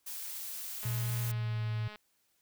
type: noise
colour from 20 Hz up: blue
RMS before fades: -41 dBFS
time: 0.06-1.32 s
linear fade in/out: 10 ms
type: click train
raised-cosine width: 0.3 ms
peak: -32 dBFS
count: 239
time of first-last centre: 0.83-1.958 s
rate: 211 Hz
type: tone with pitch glide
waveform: sine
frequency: 117.9 to 112.25 Hz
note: A#2 to A2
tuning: +20 to +35 cents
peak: -31 dBFS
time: 0.85-1.88 s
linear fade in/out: 5 ms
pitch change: -85 cents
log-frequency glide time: 1.24-1.58 s
effects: white hiss -74 dBFS RMS until 2.41 s